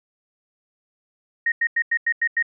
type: tone bursts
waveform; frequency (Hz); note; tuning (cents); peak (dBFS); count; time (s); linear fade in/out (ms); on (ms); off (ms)
sine; 1864.7; A#6; 0; -17; 7; 1.46-2.426; 5; 60; 91
effects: none